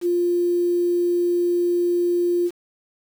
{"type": "tone with quantisation", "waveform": "sine", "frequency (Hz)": 350, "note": "F4", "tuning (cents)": 4, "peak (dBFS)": -17, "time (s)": [0.01, 2.51], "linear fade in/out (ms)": 50, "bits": 7, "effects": []}